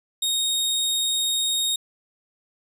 sawtooth tone, 3729 Hz, A#7, in tune, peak -18 dBFS, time 0.22-1.76 s, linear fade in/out 5 ms, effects resampled to 32000 Hz + 10-bit

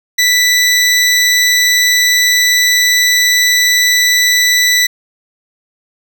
20% pulse tone, 1975.5 Hz, B6, in tune, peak -3 dBFS, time 0.18-4.87 s, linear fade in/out 10 ms, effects none

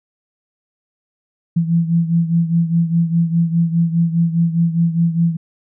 sine beating tone pair, 166.6 / 171.5 Hz, E3 / F3, +19 / -31 cents, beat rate 4.9 Hz, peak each -14 / -19 dBFS, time 1.56-5.37 s, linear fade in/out 10 ms, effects none

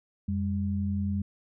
sine tone pair together, 89.3 / 200.5 Hz, F2 / G3, +39 / +39 cents, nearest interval octave + major second, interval 1400 cents, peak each -29 / -29 dBFS, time 0.28-1.22 s, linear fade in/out 5 ms, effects none

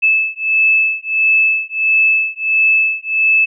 sine beating tone pair, 2615 / 2616.5 Hz, E7 / E7, -15 / -14 cents, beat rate 1.5 Hz, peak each -14 dBFS, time 0.02-3.46 s, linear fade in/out 20 ms, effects none

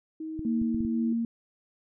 sine tone with pitch glide, 316.5 to 324.8 Hz, D#4 to E4, +30 to -26 cents, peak -33 dBFS, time 0.2-1.13 s, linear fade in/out 5 ms, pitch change +44 cents, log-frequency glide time 0.66-0.82 s
clicks, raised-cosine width 5 ms, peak -25 dBFS, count 5, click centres 0.393 / 0.617 / 0.746 / 0.806 / 0.85 s
sine tone with tremolo, 231.1 Hz, A#3, 15 cents flat, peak -24 dBFS, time 0.45-1.25 s, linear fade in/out 2 ms, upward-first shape sine, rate 2 Hz, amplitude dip 30%
effects none

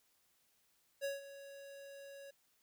square tone with ADSR envelope, 556 Hz, C#5, 5 cents sharp, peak -36 dBFS, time 1.01-2.31 s, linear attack 35 ms, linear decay 160 ms, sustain -15 dB, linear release 9 ms, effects white hiss -75 dBFS RMS until 2.62 s

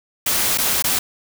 white noise with dropouts, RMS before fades -19 dBFS, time 0.26-0.99 s, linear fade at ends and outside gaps 5 ms, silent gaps 0.576-0.583 / 0.824-0.841 s, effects none

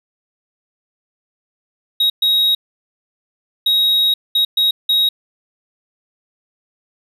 triangle tone bursts at uneven times, 3793 Hz, A#7, 29 cents sharp, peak -10 dBFS, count 6, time 2-2.1 / 2.22-2.55 / 3.66-4.14 / 4.35-4.45 / 4.57-4.71 / 4.89-5.09 s, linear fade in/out 5 ms, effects none

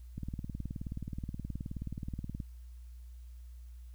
click train, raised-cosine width 5 ms, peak -26 dBFS, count 43, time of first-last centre 0.18-2.402 s, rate 18.9 Hz, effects added 60 Hz sine -46 dBFS peak until 3.94 s + white hiss -71 dBFS RMS until 3.94 s

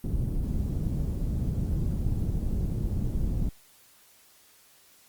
pink low-pass noise, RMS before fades -28 dBFS, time 0.04-3.49 s, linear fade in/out 2 ms, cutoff 180 Hz, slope 12 dB/octave, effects white hiss -58 dBFS RMS until 5.08 s + Opus 32 kbps

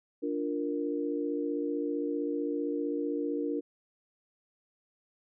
sine chord, Bb major, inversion first, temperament equal, 293.7 / 349.2 / 466.2 Hz, D4 / F4 / Bb4, 0 / 0 / 0 cents, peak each -32 / -36 / -34 dBFS, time 0.22-3.61 s, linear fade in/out 20 ms, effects none

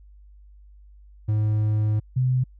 triangle / sine tone pair in turn, 106.9 / 127.86 Hz, A2 / C3, -49 / -40 cents, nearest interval minor third, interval 309 cents, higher second, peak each -17 / -18 dBFS, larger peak first, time 1.28-2 / 2.16-2.44 s, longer first, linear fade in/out 10 ms, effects added 50 Hz sine -46 dBFS peak until 2.59 s

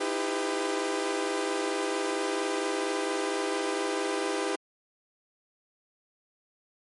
sawtooth tone cluster, 313.9 / 338.3 / 397.9 / 504 Hz, D#4 / E4 / G4 / B4, +15 / +45 / +26 / +35 cents, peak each -30 / -32 / -27 / -30 dBFS, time 0-4.56 s, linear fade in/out 10 ms, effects MP3 48 kbps

